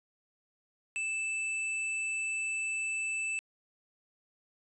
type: tone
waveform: square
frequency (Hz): 2637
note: E7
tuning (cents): 0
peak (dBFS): -32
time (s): 0.96-3.39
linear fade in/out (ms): 0
effects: resampled to 24000 Hz + 12-bit